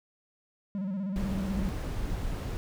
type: tone with vibrato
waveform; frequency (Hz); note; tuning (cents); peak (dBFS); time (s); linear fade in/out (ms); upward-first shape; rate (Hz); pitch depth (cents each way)
triangle; 193.1; G3; -26; -28; 0.75-1.69; 0; square; 16; 80
type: noise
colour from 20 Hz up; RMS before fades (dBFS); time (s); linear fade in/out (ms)
brown; -33; 1.16-2.57; 0
effects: none